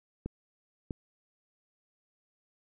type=clicks; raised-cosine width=3 ms; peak=-22 dBFS; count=2; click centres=0.26 / 0.908 s; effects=none